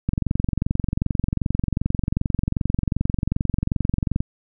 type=click train; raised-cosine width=5 ms; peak=-8 dBFS; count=94; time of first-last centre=0.09-4.205 s; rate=22.6 Hz; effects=none